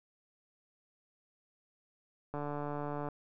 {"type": "click train", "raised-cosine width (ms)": 1, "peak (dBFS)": -25, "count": 110, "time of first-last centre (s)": [2.34, 3.087], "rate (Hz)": 146, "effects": []}